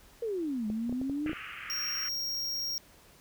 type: exponential two-way sweep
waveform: sine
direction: down then up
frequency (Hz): 481.1 to 209 to 316.6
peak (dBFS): -30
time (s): 0.22-1.32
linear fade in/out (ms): 5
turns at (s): 0.67
type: clicks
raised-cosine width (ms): 2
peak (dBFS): -27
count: 8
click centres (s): 0.701 / 0.895 / 0.926 / 1.015 / 1.097 / 1.262 / 1.295 / 1.331
type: band-pass noise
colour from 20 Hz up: pink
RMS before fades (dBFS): -43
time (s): 1.26-2.09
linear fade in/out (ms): 5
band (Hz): 1200 to 3000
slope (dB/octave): 96
type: tone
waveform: square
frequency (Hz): 5588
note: F8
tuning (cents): 0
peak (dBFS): -32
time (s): 1.7-2.78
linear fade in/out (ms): 0
effects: pink hiss -58 dBFS RMS until 3.2 s